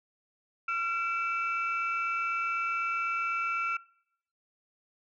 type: tone cluster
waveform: sine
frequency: 1368 / 2308 / 2652 Hz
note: F6 / D7 / E7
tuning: -36 / -31 / +10 cents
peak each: -29 / -36 / -35 dBFS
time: 0.68-3.77 s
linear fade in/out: 5 ms
effects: noise-tail reverb RT60 0.7 s tail -23 dB re dry + tanh soft clip ceiling -20 dBFS